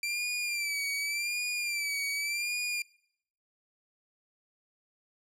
sawtooth tone with vibrato, 2349 Hz, D7, in tune, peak -27 dBFS, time 0.03-2.82 s, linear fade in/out 2 ms, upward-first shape sine, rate 0.87 Hz, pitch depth 70 cents each way, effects noise-tail reverb RT60 0.7 s tail -24 dB re dry + low-pass 12000 Hz 12 dB/octave

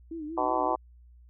sine tone with vibrato, 315.3 Hz, D#4, 23 cents sharp, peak -34 dBFS, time 0.11-0.75 s, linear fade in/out 5 ms, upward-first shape sine, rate 5.3 Hz, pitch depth 100 cents each way
harmonic tone, 126.2 Hz, B2, 38 cents sharp, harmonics 3 / 4 / 5 / 6 / 7 / 8 / 9, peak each -36 / -35 / -32 / -31 / -31 / -31 / -35 dBFS, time 0.37-0.76 s, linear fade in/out 10 ms
effects added 60 Hz sine -51 dBFS peak until 1.29 s

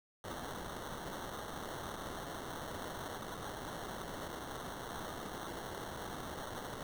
violet noise with sample-and-hold, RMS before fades -44 dBFS, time 0.24-6.83 s, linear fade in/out 2 ms, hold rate 2450 Hz, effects none

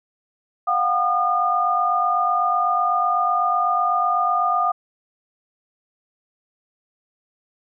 sine tone cluster, 712 / 760 / 1216 Hz, F5 / F#5 / D#6, +33 / +46 / -40 cents, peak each -22 / -25 / -19 dBFS, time 0.67-4.72 s, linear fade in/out 10 ms, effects none

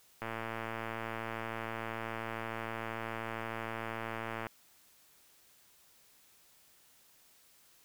click train, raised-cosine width 0.5 ms, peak -23 dBFS, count 481, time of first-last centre 0.22-4.468 s, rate 113 Hz, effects white hiss -64 dBFS RMS until 7.84 s

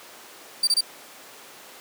35% pulse tone bursts, 4650 Hz, D8, 18 cents flat, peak -16 dBFS, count 3, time 0.63-0.809 s, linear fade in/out 5 ms, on 43 ms, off 25 ms, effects pink hiss -44 dBFS RMS until 1.8 s + high-pass 400 Hz 12 dB/octave

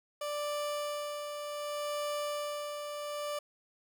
30% pulse tone with tremolo, 588 Hz, D5, 2 cents sharp, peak -30 dBFS, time 0.21-3.39 s, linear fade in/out 5 ms, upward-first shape sine, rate 0.66 Hz, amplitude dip 45%, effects none

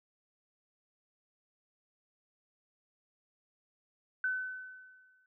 sine tone with exponential decay, 1513 Hz, F#6, 38 cents sharp, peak -28 dBFS, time 4.24-5.26 s, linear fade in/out 2 ms, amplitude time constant 220 ms, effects none

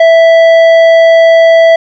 triangle tone with tanh clipping, 659.3 Hz, E5, in tune, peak -3 dBFS, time 0-1.76 s, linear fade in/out 5 ms, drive 14 dB, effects none

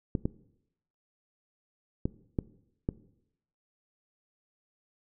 clicks, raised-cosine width 3 ms, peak -15 dBFS, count 5, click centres 0.152 / 0.255 / 2.055 / 2.388 / 2.889 s, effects noise-tail reverb RT60 0.8 s tail -19 dB re dry

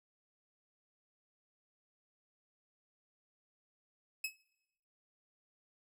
sawtooth tone with exponential decay, 2575 Hz, E7, 41 cents flat, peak -29 dBFS, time 4.24-4.36 s, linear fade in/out 5 ms, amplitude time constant 24 ms, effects noise-tail reverb RT60 1.0 s tail -24 dB re dry

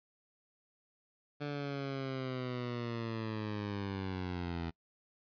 15% pulse linear sweep, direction down, 146.83 to 82.41 Hz, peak -30 dBFS, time 1.4-4.71 s, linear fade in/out 20 ms, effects noise-tail reverb RT60 0.1 s tail -25 dB re dry + resampled to 11025 Hz

